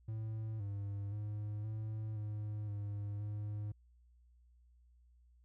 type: tone with pitch steps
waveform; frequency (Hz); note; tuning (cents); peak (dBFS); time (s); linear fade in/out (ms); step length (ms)
triangle; 110.1 / 100.7 / 105 / 108.8 / 105.7 / 102.5 / 104.6; A2 / G2 / G#2 / A2 / G#2 / G#2 / G#2; +2 / +47 / +19 / -19 / +31 / -22 / +13; -36; 0.08-3.72; 5; 520
effects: added 60 Hz sine -63 dBFS peak until 5.44 s